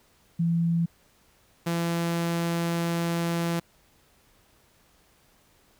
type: tone pair in turn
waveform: sine / sawtooth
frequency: 168.1 / 169.17 Hz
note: E3 / E3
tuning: +34 / +45 cents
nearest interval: unison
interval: 11 cents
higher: second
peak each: -21 / -21 dBFS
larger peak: neither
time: 0.39-0.86 / 1.66-3.6 s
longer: second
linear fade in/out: 10 ms
effects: pink hiss -62 dBFS RMS until 5.79 s